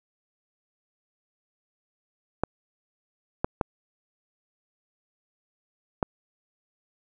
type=clicks; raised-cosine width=1 ms; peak=-9 dBFS; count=4; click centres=2.436 / 3.445 / 3.612 / 6.028 s; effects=none